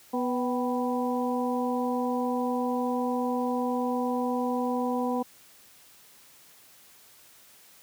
harmonic tone with a mistuned harmonic, 246.9 Hz, B3, in tune, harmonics 1 / 2 / 3 / 4, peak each -28 / -31 / -33 / -34 dBFS, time 0.13-5.23 s, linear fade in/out 10 ms, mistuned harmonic 3, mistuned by +54 cents, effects white hiss -55 dBFS RMS until 7.82 s + high-pass 60 Hz 12 dB/octave

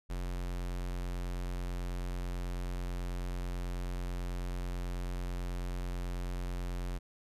square tone, 44.59 Hz, F1, 37 cents sharp, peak -35 dBFS, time 0.09-6.99 s, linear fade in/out 20 ms, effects resampled to 32000 Hz

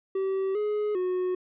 triangle tone with pitch steps, 384.8 / 419.9 / 365.8 Hz, G4 / G#4 / F#4, -32 / +19 / -20 cents, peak -23 dBFS, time 0.15-1.35 s, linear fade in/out 5 ms, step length 400 ms, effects resampled to 8000 Hz

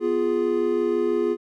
triangle chord, F diminished, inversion second, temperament equal, 246.9 / 349.2 / 415.3 Hz, Cb4 / F4 / Ab4, 0 / 0 / 0 cents, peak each -27 / -21 / -21 dBFS, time 0-1.37 s, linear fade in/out 50 ms, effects none

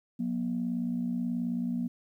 sine tone pair together, 181.57 / 240.2 Hz, F#3 / B3, -32 / -48 cents, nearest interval perfect fourth, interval 484 cents, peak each -33 / -29 dBFS, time 0.19-1.88 s, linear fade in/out 10 ms, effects tanh soft clip ceiling -22 dBFS + 11-bit

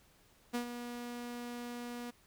sawtooth tone with ADSR envelope, 241.1 Hz, B3, 41 cents flat, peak -28 dBFS, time 0.53-2.11 s, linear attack 20 ms, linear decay 97 ms, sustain -9 dB, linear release 12 ms, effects pink hiss -66 dBFS RMS until 2.26 s

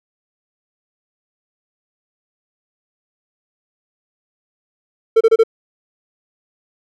triangle tone bursts, 450 Hz, A4, 39 cents sharp, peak -5 dBFS, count 4, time 5.16-5.436 s, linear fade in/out 10 ms, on 48 ms, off 28 ms, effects none

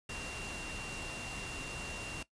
sine tone in noise, 2761 Hz, F7, 20 cents flat, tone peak -43 dBFS, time 0.09-2.23 s, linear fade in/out 5 ms, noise pink, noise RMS -43 dBFS, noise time 0.09-2.23 s, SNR -3 dB, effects noise-tail reverb RT60 0.1 s tail -17 dB re dry + resampled to 22050 Hz

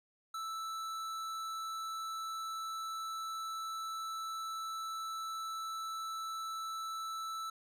sine tone with tanh clipping, 1318.5 Hz, E6, in tune, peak -40 dBFS, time 0.34-7.5 s, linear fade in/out 5 ms, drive 17 dB, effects none

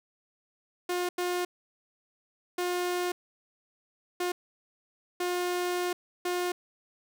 sawtooth tone bursts at uneven times, 356.7 Hz, F4, 37 cents sharp, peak -24 dBFS, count 6, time 0.89-1.09 / 1.18-1.45 / 2.58-3.12 / 4.2-4.32 / 5.2-5.93 / 6.25-6.52 s, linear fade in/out 5 ms, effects none

